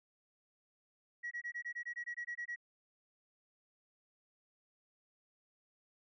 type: tone bursts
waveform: sine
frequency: 1915 Hz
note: A#6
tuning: 46 cents sharp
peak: -37 dBFS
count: 13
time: 1.23-2.561 s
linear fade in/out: 20 ms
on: 83 ms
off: 21 ms
effects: tanh soft clip ceiling -35 dBFS